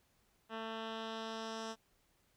10% pulse tone with low-pass filter sweep, 223.3 Hz, A3, 26 cents sharp, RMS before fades -43 dBFS, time 0.49-1.76 s, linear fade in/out 50 ms, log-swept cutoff 2500 to 6300 Hz, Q 1.8, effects pink hiss -74 dBFS RMS until 2.36 s

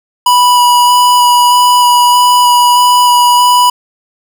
square tone with vibrato, 980 Hz, B5, 14 cents flat, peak -5 dBFS, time 0.26-3.7 s, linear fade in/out 5 ms, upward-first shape square, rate 1.6 Hz, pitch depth 8 cents each way, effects none

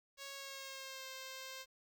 5% pulse tone with pitch glide, 552 to 525.9 Hz, C#5 to C5, -7 to +9 cents, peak -35 dBFS, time 0.17-1.66 s, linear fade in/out 50 ms, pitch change -84 cents, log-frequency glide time 0.31-1.08 s, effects 12-bit

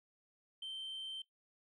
sine tone, 3116 Hz, G7, 11 cents flat, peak -39 dBFS, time 0.62-1.22 s, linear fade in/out 5 ms, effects noise-tail reverb RT60 0.1 s tail -17 dB re dry + tanh soft clip ceiling -40 dBFS

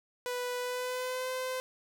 sawtooth tone with pitch glide, 493.9 to 513.7 Hz, B4 to C5, 0 to -32 cents, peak -29 dBFS, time 0.26-1.6 s, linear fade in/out 0 ms, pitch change +68 cents, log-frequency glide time 0.59-1.3 s, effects none

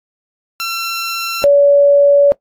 15% pulse / sine tone pair in turn, 1354 / 569.3 Hz, E6 / C#5, +46 / +46 cents, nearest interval octave + minor third, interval 1500 cents, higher first, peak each -12 / -5 dBFS, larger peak second, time 0.6-1.44 / 1.44-2.32 s, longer second, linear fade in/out 0 ms, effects noise-tail reverb RT60 0.1 s tail -20 dB re dry + AAC 64 kbps

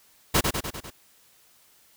pink noise with echo, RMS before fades -20 dBFS, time 0.34-0.41 s, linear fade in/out 10 ms, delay 99 ms, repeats 5, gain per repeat -4 dB, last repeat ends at 0.905 s, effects white hiss -59 dBFS RMS until 1.96 s

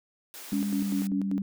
white high-pass noise, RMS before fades -43 dBFS, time 0.34-1.07 s, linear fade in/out 0 ms, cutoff 230 Hz, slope 48 dB/octave
sine tone with pitch glide, 203.6 to 196.21 Hz, G#3 to G3, -34 to +2 cents, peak -27 dBFS, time 0.52-1.42 s, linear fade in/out 2 ms, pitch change -64 cents, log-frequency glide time 0.65-1.01 s
sine tone with tremolo, 282.2 Hz, C#4, 31 cents sharp, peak -27 dBFS, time 0.53-1.38 s, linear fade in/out 0 ms, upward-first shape square, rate 5.1 Hz, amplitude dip 75%
effects none

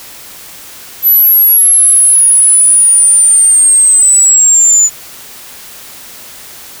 sine linear sweep, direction down, 12000 to 6940 Hz, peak -3 dBFS, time 1.02-4.9 s, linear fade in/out 50 ms, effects white hiss -31 dBFS RMS until 6.8 s

